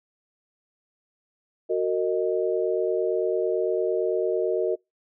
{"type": "chord", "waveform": "sine", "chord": "D# minor", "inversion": "first", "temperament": "equal with one note detuned", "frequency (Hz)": [370, 458.9, 622.3], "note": ["F#4", "A#4", "D#5"], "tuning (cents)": [0, -27, 0], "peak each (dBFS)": [-25, -25, -28], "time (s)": [1.69, 4.76], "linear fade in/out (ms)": 20, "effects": ["noise-tail reverb RT60 0.2 s tail -26 dB re dry"]}